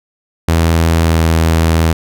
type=tone with pitch glide; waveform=sawtooth; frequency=82.4 to 81.55 Hz; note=E2 to E2; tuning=0 to -18 cents; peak=-5 dBFS; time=0.48-1.93 s; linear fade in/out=5 ms; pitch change=-18 cents; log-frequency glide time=1-1.12 s; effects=none